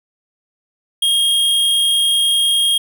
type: tone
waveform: square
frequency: 3247 Hz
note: G#7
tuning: 40 cents flat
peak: -13 dBFS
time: 1.02-2.78 s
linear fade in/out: 5 ms
effects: none